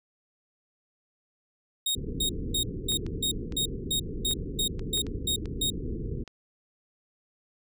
sawtooth tone bursts, 3735 Hz, A#7, 3 cents sharp, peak -22 dBFS, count 12, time 1.86-5.702 s, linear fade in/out 5 ms, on 91 ms, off 250 ms
pink low-pass noise, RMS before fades -34 dBFS, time 1.95-6.24 s, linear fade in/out 10 ms, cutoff 470 Hz, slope 96 dB/octave
clicks, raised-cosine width 0.2 ms, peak -27 dBFS, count 9, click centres 2.921 / 3.065 / 3.523 / 4.312 / 4.794 / 4.975 / 5.067 / 5.457 / 6.277 s
effects none

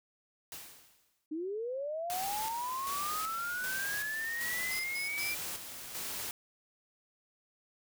white noise with exponential decay, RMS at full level -43 dBFS, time 0.52-1.26 s, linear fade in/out 1 ms, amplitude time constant 160 ms
sine linear sweep, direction up, 297.8 to 2371 Hz, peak -34 dBFS, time 1.31-5.35 s, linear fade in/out 10 ms
white noise with tremolo, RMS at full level -39 dBFS, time 2.1-6.31 s, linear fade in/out 0 ms, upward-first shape square, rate 1.3 Hz, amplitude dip 50%
30% pulse tone bursts, 5050 Hz, D#8, 25 cents sharp, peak -36 dBFS, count 3, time 4.71-5.32 s, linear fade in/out 5 ms, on 130 ms, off 110 ms
effects none

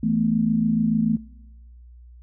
sine chord, E suspended fourth, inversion none, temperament equal, 164.81 / 220 / 246.9 Hz, E3 / A3 / B3, 0 / 0 / 0 cents, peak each -26 / -20 / -26 dBFS, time 0.03-1.17 s, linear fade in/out 5 ms, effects noise-tail reverb RT60 1.0 s tail -23 dB re dry + added 60 Hz sine -43 dBFS peak until 2.22 s

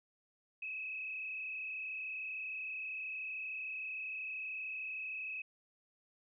sine tone with frequency modulation, 2566 Hz, E7, 47 cents flat, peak -39 dBFS, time 0.62-5.42 s, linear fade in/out 5 ms, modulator 33.1 Hz, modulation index 1.9, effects none

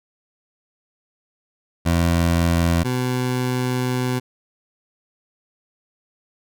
20% pulse tone pair in turn, 84.8 / 126.18 Hz, E2 / B2, +50 / +38 cents, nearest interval perfect fifth, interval 688 cents, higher second, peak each -11 / -15 dBFS, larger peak first, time 1.85-2.84 / 2.84-4.2 s, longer second, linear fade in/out 20 ms, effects none

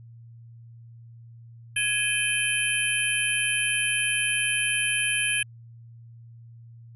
sine tone cluster, 1673 / 2446 / 2586 / 3095 / 10910 Hz, G#6 / D#7 / E7 / G7 / F9, +12 / -30 / -34 / -23 / -42 cents, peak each -29 dBFS, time 1.76-5.43 s, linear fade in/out 5 ms, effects added 116 Hz sine -44 dBFS peak until 6.95 s

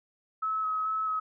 sine tone with vibrato, 1286 Hz, E6, 43 cents flat, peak -27 dBFS, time 0.42-1.2 s, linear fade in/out 10 ms, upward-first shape square, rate 2.3 Hz, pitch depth 13 cents each way, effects none

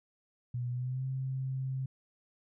sine tone with pitch glide, 122.5 to 132.05 Hz, B2 to C3, -14 to +16 cents, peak -32 dBFS, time 0.54-1.86 s, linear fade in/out 5 ms, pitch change +130 cents, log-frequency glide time 0.7-1.05 s, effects none

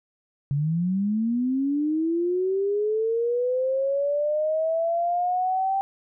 sine linear sweep, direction up, 137 to 784 Hz, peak -21 dBFS, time 0.51-5.81 s, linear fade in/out 0 ms, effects none

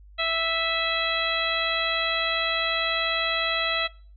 harmonic tone with a mistuned harmonic, 659.3 Hz, E5, in tune, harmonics 1 / 2 / 3 / 4 / 5 / 6, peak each -30 / -30 / -30 / -30 / -30 / -30 dBFS, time 0.18-3.88 s, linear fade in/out 20 ms, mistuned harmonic 4, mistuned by -25 cents, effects noise-tail reverb RT60 0.4 s tail -22 dB re dry + added 50 Hz sine -46 dBFS peak until 4.16 s

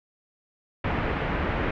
pink low-pass noise, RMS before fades -27 dBFS, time 0.84-1.71 s, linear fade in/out 5 ms, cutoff 2400 Hz, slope 24 dB/octave, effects none

